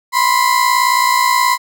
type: tone pair together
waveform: 35% pulse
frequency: 987.8 / 1046.5 Hz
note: B5 / C6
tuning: 0 / 0 cents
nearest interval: minor second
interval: 100 cents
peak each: -12 dBFS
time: 0.12-1.58 s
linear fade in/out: 50 ms
effects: none